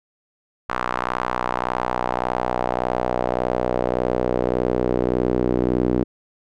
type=tone with band-pass filter sweep; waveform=sawtooth; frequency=61.74 Hz; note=B1; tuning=in tune; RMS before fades=-22 dBFS; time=0.69-6.04 s; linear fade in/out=10 ms; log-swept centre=1200 to 330 Hz; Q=2.1; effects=none